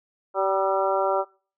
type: harmonic tone with a mistuned harmonic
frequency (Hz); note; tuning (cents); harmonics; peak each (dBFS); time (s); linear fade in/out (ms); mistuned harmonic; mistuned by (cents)
192.9; G3; -28; 2 / 3 / 4 / 5 / 6 / 7; -27 / -24 / -27 / -28 / -31 / -30; 0.34-1.25; 50; 6; +56
effects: noise-tail reverb RT60 0.4 s tail -23 dB re dry